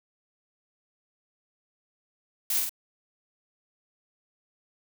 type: noise with echo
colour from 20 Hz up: blue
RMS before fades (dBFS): -27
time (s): 2.5-2.6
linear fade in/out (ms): 2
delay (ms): 47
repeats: 2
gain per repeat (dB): -3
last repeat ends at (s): 2.694
effects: none